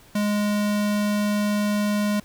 square tone, 207.4 Hz, G#3, 2 cents flat, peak -21 dBFS, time 0.15-2.2 s, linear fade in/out 5 ms, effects pink hiss -52 dBFS RMS until 2.24 s

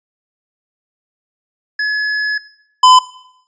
square tone pair in turn, 1700 / 1013.1 Hz, G#6 / B5, +40 / +44 cents, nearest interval major sixth, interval 896 cents, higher first, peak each -15 / -5 dBFS, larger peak second, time 1.79-2.38 / 2.83-2.99 s, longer first, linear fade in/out 5 ms, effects noise-tail reverb RT60 0.8 s tail -18 dB re dry + resampled to 16000 Hz

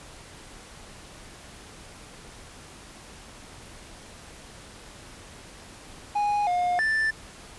triangle tone with pitch steps, 826 / 713 / 1767 Hz, G#5 / F5 / A6, -10 / +36 / +7 cents, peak -20 dBFS, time 6.15-7.11 s, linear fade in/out 10 ms, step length 320 ms, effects pink hiss -46 dBFS RMS until 7.58 s + resampled to 24000 Hz

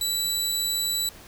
20% pulse tone pair in turn, 3951 / 3951 Hz, B7 / B7, 0 / 0 cents, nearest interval unison, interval 0 cents, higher neither, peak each -18 dBFS, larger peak neither, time 0.01-0.52 / 0.52-1.09 s, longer second, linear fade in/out 2 ms, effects pink hiss -47 dBFS RMS until 1.27 s

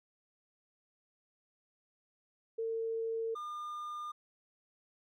sine / triangle tone pair in turn, 452.3 / 1207.5 Hz, A4 / D6, +48 / +48 cents, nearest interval octave + perfect fourth, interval 1700 cents, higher second, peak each -33 / -37 dBFS, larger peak first, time 2.58-3.35 / 3.35-4.12 s, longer neither, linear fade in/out 10 ms, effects none

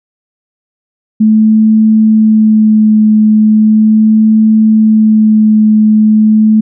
sine tone with vibrato, 216.6 Hz, A3, 27 cents flat, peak -3 dBFS, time 1.2-6.61 s, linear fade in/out 10 ms, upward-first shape sine, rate 0.38 Hz, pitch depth 14 cents each way, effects none

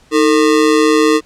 square ring-modulated tone, 381.5 Hz, G4, 47 cents flat, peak -6 dBFS, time 0.11-1.21 s, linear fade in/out 50 ms, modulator 67.5 Hz, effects pink hiss -49 dBFS RMS until 1.25 s + low-pass 8000 Hz 12 dB/octave

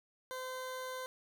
20% pulse tone, 514 Hz, C5, 31 cents flat, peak -35 dBFS, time 0.31-1.06 s, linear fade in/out 0 ms, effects none

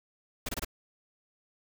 pink noise bursts, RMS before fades -34 dBFS, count 4, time 0.46-0.648 s, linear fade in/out 5 ms, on 29 ms, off 24 ms, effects none

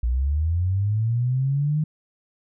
sine linear sweep, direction up, 56.9 to 155.56 Hz, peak -19 dBFS, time 0.03-1.84 s, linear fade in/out 5 ms, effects none

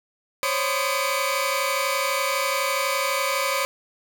sawtooth tone cluster, 531 / 563 / 1013 / 1232 / 2277 Hz, C5 / C#5 / B5 / D#6 / C#7, +25 / +27 / +44 / -17 / +46 cents, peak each -25 dBFS, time 0.43-3.65 s, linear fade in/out 0 ms, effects none

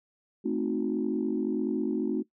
sine chord, A diminished seventh, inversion none, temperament equal with one note detuned, 220 / 261.6 / 311.1 / 365.5 Hz, A3 / C4 / Eb4 / Gb4, 0 / 0 / 0 / -21 cents, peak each -31 dBFS, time 0.44-2.23 s, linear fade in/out 20 ms, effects noise-tail reverb RT60 0.1 s tail -18 dB re dry + tanh soft clip ceiling -17 dBFS

